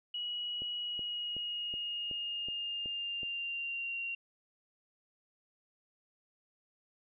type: tone with pitch glide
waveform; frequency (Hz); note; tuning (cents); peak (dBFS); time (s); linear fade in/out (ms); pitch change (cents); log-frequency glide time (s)
sine; 2913 to 2759; F#7 to F7; -28 to -22; -35; 0.14-4.15; 5; -94; 0.77-3.97
type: click train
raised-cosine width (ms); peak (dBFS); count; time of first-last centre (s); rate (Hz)
2; -35; 8; 0.62-3.232; 2.68
effects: none